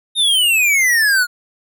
square exponential sweep, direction down, 3729 to 1416 Hz, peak -12 dBFS, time 0.15-1.27 s, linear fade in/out 50 ms, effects none

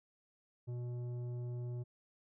sine tone with tanh clipping, 121.9 Hz, B2, 22 cents flat, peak -40 dBFS, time 0.67-1.84 s, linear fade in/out 20 ms, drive 10 dB, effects none

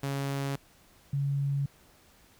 sawtooth / sine tone pair in turn, 138.59 / 140.04 Hz, C#3 / C#3, 0 / +18 cents, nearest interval unison, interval 18 cents, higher second, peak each -26 dBFS, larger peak neither, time 0.03-0.56 / 1.13-1.66 s, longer neither, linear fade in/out 5 ms, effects pink hiss -60 dBFS RMS until 2.39 s

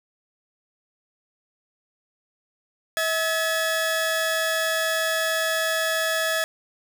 sawtooth tone pair together, 644.6 / 1700 Hz, E5 / G#6, -39 / +40 cents, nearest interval octave + perfect fourth, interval 1679 cents, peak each -21 dBFS, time 2.97-6.44 s, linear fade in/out 0 ms, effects none

